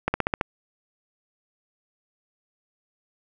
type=slowing click train; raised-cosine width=0.5 ms; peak=-7 dBFS; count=6; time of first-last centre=0.08-0.412 s; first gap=60 ms; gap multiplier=1.05; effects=none